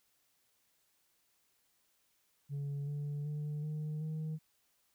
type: tone with pitch steps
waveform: sine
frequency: 142 / 145.49 / 149.06 / 152.72 / 156.47 Hz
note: C#3 / D3 / D3 / D#3 / D#3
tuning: +42 / -16 / +26 / -32 / +10 cents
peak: -33 dBFS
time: 2.49-4.39 s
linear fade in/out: 50 ms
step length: 380 ms
effects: tanh soft clip ceiling -35 dBFS + white hiss -75 dBFS RMS until 4.94 s